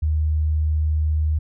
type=tone; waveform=sine; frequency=77.1 Hz; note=D#2; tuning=15 cents flat; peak=-17 dBFS; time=0.02-1.39 s; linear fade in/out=10 ms; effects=none